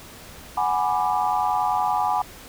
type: chord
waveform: sine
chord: G# half-diminished seventh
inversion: third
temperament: equal with one note detuned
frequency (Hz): 740 / 830.6 / 987.8 / 1181.5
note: F#5 / G#5 / B5 / D6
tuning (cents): 0 / 0 / 0 / +10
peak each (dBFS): -25 / -23 / -26 / -28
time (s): 0.57-2.22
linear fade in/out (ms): 5
effects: pink hiss -43 dBFS RMS until 2.48 s